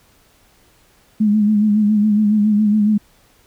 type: tone with vibrato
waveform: sine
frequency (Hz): 210.6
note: G#3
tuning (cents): +24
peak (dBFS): -11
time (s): 1.2-2.98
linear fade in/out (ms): 10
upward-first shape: sine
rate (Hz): 7.2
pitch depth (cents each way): 48
effects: pink hiss -54 dBFS RMS until 3.46 s